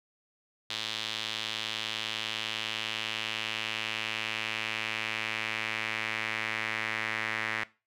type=tone with band-pass filter sweep; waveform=sawtooth; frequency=110 Hz; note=A2; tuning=in tune; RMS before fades=-34 dBFS; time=0.7-7.64 s; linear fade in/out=5 ms; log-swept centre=3600 to 2000 Hz; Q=2.9; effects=noise-tail reverb RT60 0.3 s tail -19 dB re dry